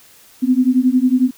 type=beating tone pair; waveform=sine; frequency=249.2 / 260.2 Hz; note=B3 / C4; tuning=+16 / -9 cents; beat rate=11 Hz; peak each=-14 dBFS; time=0.42-1.31 s; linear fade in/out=20 ms; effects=white hiss -47 dBFS RMS until 1.37 s